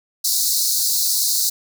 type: high-pass noise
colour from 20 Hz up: pink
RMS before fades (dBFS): -19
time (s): 0.24-1.5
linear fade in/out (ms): 10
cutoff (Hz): 4000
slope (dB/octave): 96
effects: none